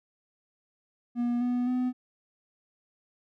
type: tone with pitch steps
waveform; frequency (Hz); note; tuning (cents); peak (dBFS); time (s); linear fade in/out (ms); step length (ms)
triangle; 240.3 / 245.8 / 251.4; B3 / B3 / B3; -47 / -8 / +31; -23; 1.15-1.93; 50; 260
effects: none

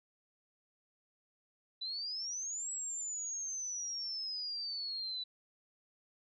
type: exponential two-way sweep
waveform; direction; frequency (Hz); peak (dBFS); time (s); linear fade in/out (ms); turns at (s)
sine; up then down; 3951 to 7780 to 3951; -37; 1.81-5.24; 10; 2.71
effects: none

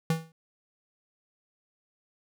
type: tone with exponential decay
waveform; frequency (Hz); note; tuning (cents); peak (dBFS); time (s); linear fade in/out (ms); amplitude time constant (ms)
square; 162.3; E3; -27; -21; 0.1-0.32; 2; 46
effects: none

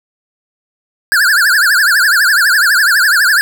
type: tone with vibrato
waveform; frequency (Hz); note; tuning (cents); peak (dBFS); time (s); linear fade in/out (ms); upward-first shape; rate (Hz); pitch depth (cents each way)
square; 1568; G6; 0; -8; 1.12-3.41; 0; triangle; 12; 240
effects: none

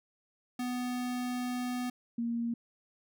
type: tone pair in turn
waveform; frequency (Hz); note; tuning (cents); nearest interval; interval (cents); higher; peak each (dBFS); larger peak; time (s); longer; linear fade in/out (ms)
square / sine; 248 / 233.9; B3 / A#3; +7 / +6; minor second; 101; first; -33 / -30; second; 0.59-1.9 / 2.18-2.54; first; 5
effects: none

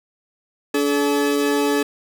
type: tone pair together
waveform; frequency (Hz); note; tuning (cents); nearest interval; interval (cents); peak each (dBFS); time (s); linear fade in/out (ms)
40% pulse; 287.1 / 429.7; D4 / A4; -39 / -41; perfect fifth; 698; -19; 0.74-1.83; 5
effects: none

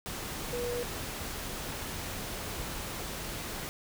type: tone in noise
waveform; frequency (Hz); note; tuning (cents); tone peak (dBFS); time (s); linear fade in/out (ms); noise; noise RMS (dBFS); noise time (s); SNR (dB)
sine; 484.3; B4; -34; -32; 0.53-0.83; 0; pink; -38; 0.06-3.69; +3
effects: none

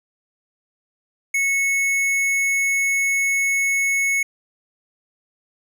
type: tone with hard clipping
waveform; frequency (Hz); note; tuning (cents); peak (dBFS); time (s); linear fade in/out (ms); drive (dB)
sine; 2200; C#7; -14; -19; 1.34-4.23; 5; 12
effects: none

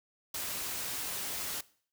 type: noise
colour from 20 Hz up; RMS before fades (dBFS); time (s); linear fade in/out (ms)
white; -37; 0.34-1.61; 5
effects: noise-tail reverb RT60 0.5 s tail -20 dB re dry

